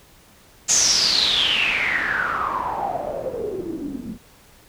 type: noise with low-pass filter sweep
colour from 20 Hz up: white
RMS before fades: -22 dBFS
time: 0.68-4.18 s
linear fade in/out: 20 ms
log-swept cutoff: 6900 to 210 Hz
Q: 9.6
effects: pink hiss -51 dBFS RMS until 4.68 s